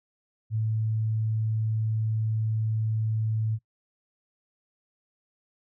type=tone; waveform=sine; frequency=110 Hz; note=A2; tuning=in tune; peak=-24 dBFS; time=0.5-3.59 s; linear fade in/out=50 ms; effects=noise-tail reverb RT60 0.1 s tail -22 dB re dry